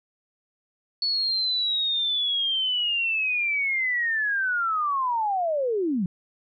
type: linear sweep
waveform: sine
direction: down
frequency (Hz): 4435 to 165.9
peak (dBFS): -22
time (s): 1.02-6.06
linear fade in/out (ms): 2
effects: none